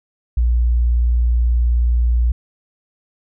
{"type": "tone", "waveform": "sine", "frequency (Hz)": 59.4, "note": "A#1", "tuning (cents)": 33, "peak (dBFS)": -12, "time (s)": [0.37, 2.32], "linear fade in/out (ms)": 5, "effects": []}